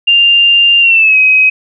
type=tone with pitch glide; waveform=sine; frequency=2794 to 2533 Hz; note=F7 to D#7; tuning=0 to +30 cents; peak=-4 dBFS; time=0.07-1.5 s; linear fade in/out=10 ms; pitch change=-170 cents; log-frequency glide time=0.8-1.17 s; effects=none